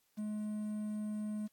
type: tone with quantisation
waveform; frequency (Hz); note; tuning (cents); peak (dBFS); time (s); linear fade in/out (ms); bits
triangle; 212; G#3; +36; -34; 0.17-1.48; 20; 10
effects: white hiss -75 dBFS RMS until 1.52 s + AAC 64 kbps